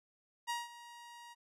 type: tone with ADSR envelope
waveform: sawtooth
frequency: 948 Hz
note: A#5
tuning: 29 cents sharp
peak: -30 dBFS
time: 0.47-1.35 s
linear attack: 28 ms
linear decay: 180 ms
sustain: -17 dB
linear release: 29 ms
effects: low-pass 11000 Hz 12 dB/octave